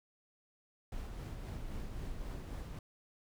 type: noise with tremolo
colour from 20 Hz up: brown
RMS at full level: -41 dBFS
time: 0.92-2.79 s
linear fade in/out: 2 ms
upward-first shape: sine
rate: 3.8 Hz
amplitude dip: 30%
effects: none